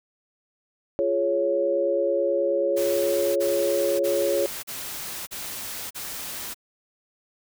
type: chord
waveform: sine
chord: Db major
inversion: first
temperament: just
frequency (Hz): 346.5 / 415.8 / 554.4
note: F4 / Ab4 / Db5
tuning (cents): -14 / +2 / 0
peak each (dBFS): -27 / -27 / -22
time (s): 0.99-4.46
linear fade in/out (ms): 0
type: noise bursts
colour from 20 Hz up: white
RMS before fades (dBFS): -34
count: 6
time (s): 2.76-6.545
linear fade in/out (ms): 20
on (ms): 600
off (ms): 37
effects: none